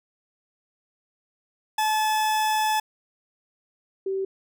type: tone pair in turn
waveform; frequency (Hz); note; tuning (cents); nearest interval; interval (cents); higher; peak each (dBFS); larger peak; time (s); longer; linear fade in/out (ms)
40% pulse / sine; 863 / 385.6; A5 / G4; -34 / -28; octave + major second; 1394; first; -20 / -24; first; 1.78-2.8 / 4.06-4.25; first; 5
effects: none